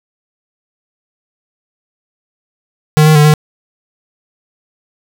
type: tone with pitch steps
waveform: square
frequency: 153 / 155.3 / 149 / 152.1 Hz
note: D#3 / D#3 / D3 / D#3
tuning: -29 / -3 / +25 / -39 cents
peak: -5 dBFS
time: 2.97-3.338 s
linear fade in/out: 0 ms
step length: 92 ms
effects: none